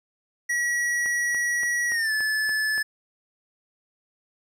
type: tone with pitch glide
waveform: square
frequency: 1923 to 1733.1 Hz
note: B6 to A6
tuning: -47 to -27 cents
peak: -23 dBFS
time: 0.49-2.83 s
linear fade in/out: 10 ms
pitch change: -180 cents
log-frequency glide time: 1.88-2.12 s
type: click train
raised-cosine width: 0.5 ms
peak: -24 dBFS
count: 7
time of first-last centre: 1.06-2.779 s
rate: 3.49 Hz
effects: low-pass 11000 Hz 12 dB/octave + 10-bit